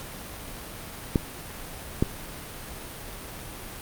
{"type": "clicks", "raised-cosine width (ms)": 3, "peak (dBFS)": -7, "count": 2, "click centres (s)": [1.158, 2.025], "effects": ["pink hiss -39 dBFS RMS until 3.81 s", "Opus 48 kbps"]}